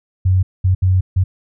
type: tone bursts at uneven times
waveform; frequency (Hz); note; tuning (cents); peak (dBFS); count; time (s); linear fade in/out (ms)
sine; 93; F#2; +9; -10; 4; 0.25-0.43 / 0.64-0.75 / 0.82-1.01 / 1.16-1.24; 10
effects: none